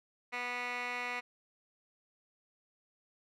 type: tone with band-pass filter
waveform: 15% pulse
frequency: 245.2 Hz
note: B3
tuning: 12 cents flat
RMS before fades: -38 dBFS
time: 0.32-1.21 s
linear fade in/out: 20 ms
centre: 1900 Hz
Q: 3.1
effects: none